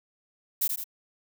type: noise with echo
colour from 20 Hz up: violet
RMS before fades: -25 dBFS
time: 0.61-0.68 s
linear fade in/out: 10 ms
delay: 81 ms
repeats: 2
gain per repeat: -5 dB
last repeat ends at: 0.842 s
effects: none